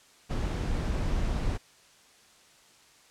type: noise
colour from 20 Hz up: brown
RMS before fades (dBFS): -29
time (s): 0.29-1.58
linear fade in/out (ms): 20
effects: white hiss -58 dBFS RMS until 3.1 s + low-pass 8000 Hz 12 dB/octave